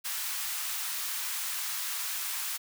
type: high-pass noise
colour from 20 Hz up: white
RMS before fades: -34 dBFS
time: 0.04-2.58 s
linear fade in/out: 20 ms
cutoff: 920 Hz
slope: 24 dB/octave
effects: none